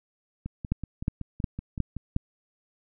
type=two click trains; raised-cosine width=5 ms; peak=-12 / -21 dBFS; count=5 / 9; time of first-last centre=0.72-2.164 / 0.46-1.967 s; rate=2.77 / 5.31 Hz; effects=none